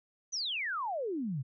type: exponential sweep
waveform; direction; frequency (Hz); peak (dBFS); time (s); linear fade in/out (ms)
sine; down; 6272 to 121.2; -32; 0.32-1.43; 20
effects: none